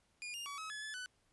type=tone with pitch steps; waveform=sawtooth; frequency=2430 / 2816 / 1136 / 1281 / 1707 / 1727 / 1497 Hz; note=D#7 / F7 / C#6 / E6 / G#6 / A6 / F#6; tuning=-42 / +14 / +42 / -50 / +47 / -33 / +20 cents; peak=-39 dBFS; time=0.22-1.06 s; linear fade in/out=0 ms; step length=120 ms; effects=pink hiss -75 dBFS RMS until 1.32 s + resampled to 24000 Hz